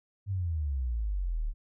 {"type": "exponential sweep", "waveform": "sine", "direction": "down", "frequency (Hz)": [102.1, 34.98], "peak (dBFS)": -28, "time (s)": [0.26, 1.54], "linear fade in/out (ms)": 50, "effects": []}